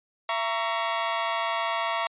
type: chord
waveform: sawtooth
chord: A# diminished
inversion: second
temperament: just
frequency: 671.3 / 932.3 / 1118.8 Hz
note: E5 / A#5 / C#6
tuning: +31 / 0 / +16 cents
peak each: -26 dBFS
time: 0.29-2.07 s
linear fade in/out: 2 ms
effects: resampled to 8000 Hz